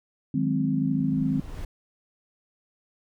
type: chord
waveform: sine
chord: Ab dominant seventh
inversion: second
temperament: equal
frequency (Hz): 155.56 / 185 / 207.7 / 261.6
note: Eb3 / Gb3 / Ab3 / C4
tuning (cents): 0 / 0 / 0 / 0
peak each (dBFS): -27 / -31 / -29 / -25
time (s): 0.34-1.4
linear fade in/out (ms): 5
type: noise with exponential growth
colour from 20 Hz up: brown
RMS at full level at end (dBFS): -33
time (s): 0.4-1.65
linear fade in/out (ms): 5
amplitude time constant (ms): 270
effects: none